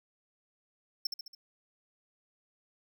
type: tone with echo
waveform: square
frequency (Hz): 5380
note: E8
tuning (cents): +34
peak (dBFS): -29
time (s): 1.05-1.07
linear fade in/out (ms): 5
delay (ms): 70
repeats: 4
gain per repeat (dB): -5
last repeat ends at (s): 1.35
effects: none